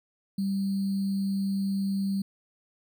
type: tone with sample-and-hold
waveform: sine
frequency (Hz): 195.7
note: G3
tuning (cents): -3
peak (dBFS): -25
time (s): 0.38-2.22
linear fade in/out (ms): 5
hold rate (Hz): 4410
effects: none